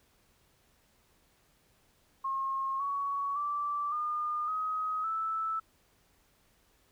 sine tone with pitch steps, 1077 / 1120.8 / 1166.4 / 1213.8 / 1263.1 / 1314.5 Hz, C6 / C#6 / D6 / D#6 / D#6 / E6, +50 / +19 / -12 / -43 / +26 / -5 cents, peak -30 dBFS, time 2.24-5.6 s, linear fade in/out 10 ms, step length 560 ms, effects pink hiss -68 dBFS RMS until 6.91 s

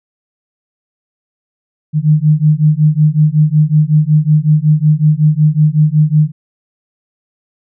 sine beating tone pair, 150 / 155.4 Hz, D3 / D#3, +37 / -2 cents, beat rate 5.4 Hz, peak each -10 dBFS, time 1.93-6.32 s, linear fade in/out 50 ms, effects none

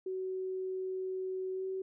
sine tone with pitch glide, 375.1 to 379.5 Hz, F#4 to F#4, +24 to +44 cents, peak -34 dBFS, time 0.06-1.82 s, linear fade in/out 5 ms, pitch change +20 cents, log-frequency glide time 1.53-1.65 s, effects none

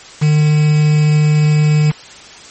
triangle tone with quantisation, 151.2 Hz, D#3, 49 cents flat, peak -6 dBFS, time 0.21-1.92 s, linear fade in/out 20 ms, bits 4, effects white hiss -36 dBFS RMS until 2.5 s + MP3 32 kbps

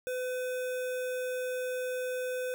square tone with notch filter, 505 Hz, B4, 39 cents sharp, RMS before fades -34 dBFS, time 0.07-2.54 s, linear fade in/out 0 ms, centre 4500 Hz, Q 1.7, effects none

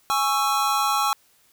square chord, C# minor, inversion second, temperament equal with one note detuned, 830.6 / 1108.7 / 1330 Hz, G#5 / C#6 / E6, 0 / 0 / +15 cents, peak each -25 dBFS, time 0.1-1.13 s, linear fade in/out 0 ms, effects white hiss -60 dBFS RMS until 1.52 s

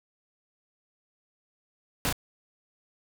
pink noise with echo, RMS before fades -27 dBFS, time 2.05-2.09 s, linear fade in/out 0 ms, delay 36 ms, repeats 1, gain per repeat -2 dB, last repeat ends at 2.126 s, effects none

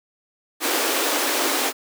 pink high-pass noise, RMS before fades -22 dBFS, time 0.6-1.73 s, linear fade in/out 50 ms, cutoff 260 Hz, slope 96 dB/octave, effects none

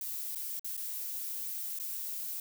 violet noise with dropouts, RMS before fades -38 dBFS, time 0.01-2.4 s, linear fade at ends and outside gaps 2 ms, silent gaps 0.35-0.357 / 0.595-0.645 / 0.768-0.775 / 1.789-1.798 s, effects none

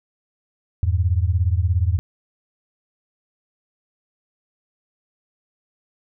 sine beating tone pair, 83 / 100 Hz, E2 / G2, +12 / +35 cents, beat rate 17 Hz, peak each -18 / -20 dBFS, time 0.83-1.99 s, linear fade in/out 0 ms, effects none

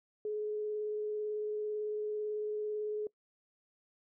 sine tone with vibrato, 423.5 Hz, G#4, 34 cents sharp, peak -33 dBFS, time 0.25-3.07 s, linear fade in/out 2 ms, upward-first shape sine, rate 18 Hz, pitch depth 11 cents each way, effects noise-tail reverb RT60 0.1 s tail -22 dB re dry

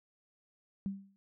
sine tone with exponential decay, 196 Hz, G3, in tune, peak -30 dBFS, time 0.86-1.16 s, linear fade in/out 0 ms, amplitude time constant 65 ms, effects none

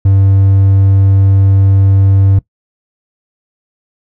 triangle tone, 97.5 Hz, G2, 9 cents flat, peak -3 dBFS, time 0.05-2.39 s, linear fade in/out 5 ms, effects noise-tail reverb RT60 0.1 s tail -19 dB re dry

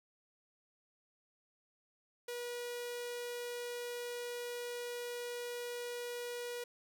sawtooth tone with notch filter, 483.3 Hz, B4, 38 cents flat, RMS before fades -42 dBFS, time 2.28-6.64 s, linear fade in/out 5 ms, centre 1100 Hz, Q 1.7, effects none

